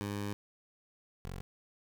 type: tone pair in turn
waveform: 15% pulse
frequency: 101.9 / 45.63 Hz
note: G#2 / F#1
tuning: -32 / -23 cents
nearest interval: octave + major second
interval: 1391 cents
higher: first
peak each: -29 / -34 dBFS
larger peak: first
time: 0.01-0.33 / 1.25-1.41 s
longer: first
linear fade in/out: 0 ms
effects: 11-bit